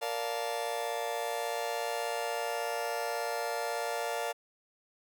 40% pulse chord, Bb major seventh, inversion none, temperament just, 466.2 / 582.7 / 699.2 / 874.1 Hz, Bb4 / D5 / F5 / A5, 0 / -14 / +2 / -12 cents, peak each -37 / -37 / -36 / -38 dBFS, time 0.01-4.33 s, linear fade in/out 20 ms, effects none

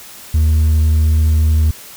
triangle tone with hard clipping, 77.78 Hz, D#2, in tune, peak -8 dBFS, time 0.34-1.71 s, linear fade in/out 5 ms, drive 1 dB, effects white hiss -36 dBFS RMS until 1.96 s

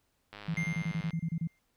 click train, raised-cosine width 0.3 ms, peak -29 dBFS, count 81, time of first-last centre 0.33-1.107 s, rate 103 Hz
sine tone bursts, 164.81 Hz, E3, in tune, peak -29 dBFS, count 11, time 0.48-1.474 s, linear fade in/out 5 ms, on 64 ms, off 29 ms
triangle tone with exponential decay, 2100 Hz, C7, 6 cents sharp, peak -30 dBFS, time 0.57-1.59 s, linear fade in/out 1 ms, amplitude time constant 220 ms
effects pink hiss -75 dBFS RMS until 1.76 s

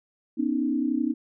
sine tone cluster, 245.8 / 278.5 / 309.7 Hz, B3 / C#4 / D#4, -8 / +8 / -8 cents, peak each -27 dBFS, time 0.37-1.14 s, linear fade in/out 20 ms, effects none

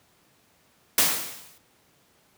white noise with exponential decay, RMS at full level -17 dBFS, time 0.98-1.58 s, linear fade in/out 2 ms, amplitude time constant 130 ms, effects pink hiss -62 dBFS RMS until 2.37 s + high-pass 100 Hz 12 dB/octave

